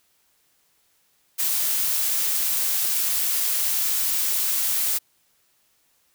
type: noise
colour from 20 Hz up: blue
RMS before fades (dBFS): -23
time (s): 1.38-4.99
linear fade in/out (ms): 20
effects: white hiss -65 dBFS RMS until 6.14 s